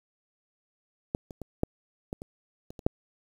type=clicks; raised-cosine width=2 ms; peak=-14 / -28 / -24 / -11 / -20 / -26 / -29 / -29 / -8 dBFS; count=9; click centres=1.149 / 1.308 / 1.417 / 1.634 / 2.129 / 2.219 / 2.705 / 2.792 / 2.865 s; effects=8-bit